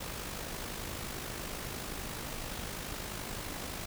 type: noise with amplitude modulation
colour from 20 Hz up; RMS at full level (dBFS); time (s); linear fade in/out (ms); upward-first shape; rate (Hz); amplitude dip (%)
pink; -38; 0-3.86; 10; sine; 51.7; 45
effects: none